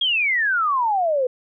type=exponential sweep; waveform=sine; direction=down; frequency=3321 to 490 Hz; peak=-17 dBFS; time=0.01-1.27 s; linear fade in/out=5 ms; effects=none